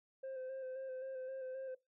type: tone with vibrato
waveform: sine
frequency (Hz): 523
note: C5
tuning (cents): -1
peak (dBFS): -39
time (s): 0.23-1.75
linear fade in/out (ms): 10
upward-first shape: square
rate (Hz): 3.8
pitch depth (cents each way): 25
effects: noise-tail reverb RT60 0.2 s tail -20 dB re dry + tanh soft clip ceiling -41 dBFS